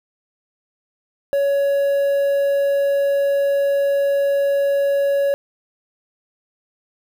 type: tone with quantisation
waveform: triangle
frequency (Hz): 560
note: C#5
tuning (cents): +18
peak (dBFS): -13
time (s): 1.33-5.34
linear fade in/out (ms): 0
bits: 7
effects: none